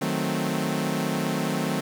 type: chord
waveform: sawtooth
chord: D# diminished seventh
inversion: none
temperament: equal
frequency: 155.56 / 185 / 220 / 261.6 Hz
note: D#3 / F#3 / A3 / C4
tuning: 0 / 0 / 0 / 0 cents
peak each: -26 dBFS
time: 0.01-1.81 s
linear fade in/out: 10 ms
effects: 8-bit